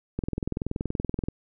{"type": "click train", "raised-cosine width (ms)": 3, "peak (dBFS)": -15, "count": 24, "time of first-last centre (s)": [0.19, 1.285], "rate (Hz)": 21, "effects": []}